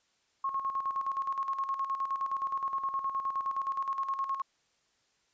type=tone with tremolo; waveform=sine; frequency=1085 Hz; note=C#6; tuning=37 cents flat; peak=-28 dBFS; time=0.44-4.42 s; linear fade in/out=5 ms; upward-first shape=square; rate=9.6 Hz; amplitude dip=60%; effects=white hiss -72 dBFS RMS until 5.33 s + resampled to 16000 Hz